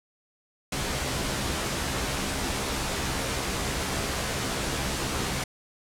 pink noise with comb filter, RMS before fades -29 dBFS, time 0.72-5.44 s, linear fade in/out 5 ms, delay 15 ms, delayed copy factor +0.6, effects low-pass 10000 Hz 12 dB/octave

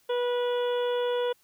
harmonic tone, 488.1 Hz, B4, 20 cents flat, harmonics 1 / 2 / 3 / 4 / 5 / 6 / 7, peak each -25 / -35 / -40 / -48 / -50 / -43 / -41 dBFS, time 0.09-1.33 s, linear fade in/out 10 ms, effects white hiss -65 dBFS RMS until 1.43 s

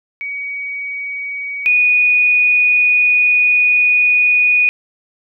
sine tone pair in turn, 2258 / 2469 Hz, C#7 / D#7, +31 / -14 cents, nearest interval major second, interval 155 cents, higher second, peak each -21 / -9 dBFS, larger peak second, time 0.21-1.66 / 1.66-4.69 s, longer second, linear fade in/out 0 ms, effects none

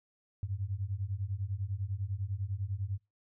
sine beating tone pair, 93.2 / 103.2 Hz, F#2 / G#2, +13 / -10 cents, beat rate 10 Hz, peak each -36 / -36 dBFS, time 0.43-2.98 s, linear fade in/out 0 ms, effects noise-tail reverb RT60 0.2 s tail -22 dB re dry

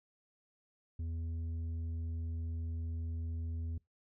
sine tone with tanh clipping, 82.41 Hz, E2, in tune, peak -37 dBFS, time 0.99-3.78 s, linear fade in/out 5 ms, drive 6 dB, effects noise-tail reverb RT60 0.2 s tail -25 dB re dry

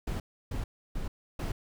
brown noise bursts, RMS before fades -33 dBFS, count 4, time 0.07-1.52 s, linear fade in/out 5 ms, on 130 ms, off 310 ms, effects none

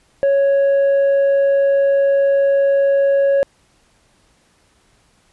sine tone with tanh clipping, 554.4 Hz, C#5, in tune, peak -12 dBFS, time 0.23-3.43 s, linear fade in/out 0 ms, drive 3 dB, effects pink hiss -57 dBFS RMS until 5.32 s + resampled to 24000 Hz

